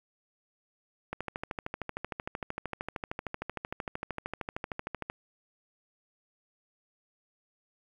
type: click train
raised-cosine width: 0.5 ms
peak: -19 dBFS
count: 53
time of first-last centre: 1.13-5.099 s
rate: 13.1 Hz
effects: 9-bit